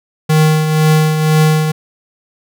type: tone with tremolo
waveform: square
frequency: 155.56 Hz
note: D#3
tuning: in tune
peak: -7 dBFS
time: 0.29-1.72 s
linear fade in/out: 10 ms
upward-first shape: triangle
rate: 2 Hz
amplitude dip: 55%
effects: none